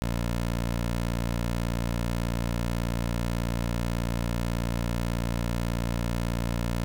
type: tone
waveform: 15% pulse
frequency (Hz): 58.27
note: A#1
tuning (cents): 0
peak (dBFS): -20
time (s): 0.02-6.84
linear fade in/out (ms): 0
effects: none